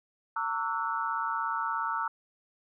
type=tone cluster; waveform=sine; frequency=909 / 1135 / 1321 / 1458 Hz; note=A#5 / C#6 / E6 / F#6; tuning=-44 / +41 / +3 / -26 cents; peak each=-33 / -36 / -32 / -37 dBFS; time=0.36-2.08 s; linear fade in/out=5 ms; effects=none